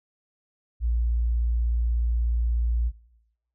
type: tone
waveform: sine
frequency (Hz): 58.27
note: A#1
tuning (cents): 0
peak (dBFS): -21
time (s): 0.8-2.92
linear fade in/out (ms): 50
effects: noise-tail reverb RT60 0.9 s tail -19 dB re dry